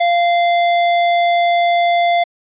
square tone, 693 Hz, F5, 14 cents flat, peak -12 dBFS, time 0-2.24 s, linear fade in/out 10 ms, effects resampled to 8000 Hz

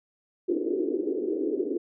pink band-pass noise, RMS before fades -28 dBFS, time 0.48-1.78 s, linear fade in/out 10 ms, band 310 to 420 Hz, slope 48 dB/octave, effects none

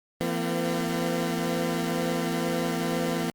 20% pulse tone cluster, 169.1 / 229 / 254.7 Hz, E3 / A#3 / C4, +44 / -31 / -46 cents, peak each -24 / -26 / -26 dBFS, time 0.21-3.3 s, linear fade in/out 0 ms, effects Opus 32 kbps

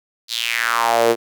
sawtooth tone with high-pass filter sweep, 116.54 Hz, A#2, in tune, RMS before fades -18 dBFS, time 0.28-1.16 s, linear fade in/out 50 ms, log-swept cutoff 4400 to 380 Hz, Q 4, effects none

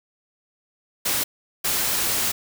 white noise bursts at uneven times, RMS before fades -23 dBFS, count 2, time 1.05-1.24 / 1.64-2.32 s, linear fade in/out 10 ms, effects none

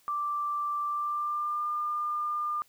sine tone with pitch glide, 1174.7 to 1202.9 Hz, D6 to D6, 0 to +41 cents, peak -28 dBFS, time 0.08-2.62 s, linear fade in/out 0 ms, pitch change +41 cents, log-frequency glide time 0.86-1.66 s, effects white hiss -64 dBFS RMS until 2.68 s

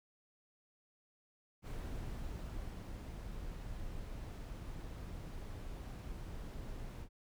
brown noise with ADSR envelope, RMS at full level -42 dBFS, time 1.62-7.09 s, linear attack 56 ms, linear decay 1200 ms, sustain -3 dB, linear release 77 ms, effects none

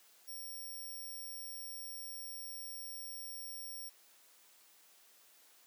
5% pulse tone, 5550 Hz, F8, 12 cents flat, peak -38 dBFS, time 0.27-3.9 s, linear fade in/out 20 ms, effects white hiss -64 dBFS RMS until 5.66 s + high-pass 300 Hz 12 dB/octave

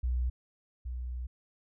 sine tone pair in turn, 61.74 / 61.74 Hz, B1 / B1, 0 / 0 cents, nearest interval unison, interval 0 cents, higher neither, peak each -27 / -34 dBFS, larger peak first, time 0.03-0.3 / 0.85-1.27 s, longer second, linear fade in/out 10 ms, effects none

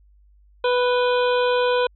harmonic tone with a mistuned harmonic, 493.9 Hz, B4, in tune, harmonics 1 / 2 / 3 / 5 / 6 / 7 / 8, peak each -18 / -24 / -28 / -32 / -34 / -35 / -36 dBFS, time 0.64-1.87 s, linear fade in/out 5 ms, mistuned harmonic 6, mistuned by +99 cents, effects added 50 Hz sine -51 dBFS peak until 1.95 s

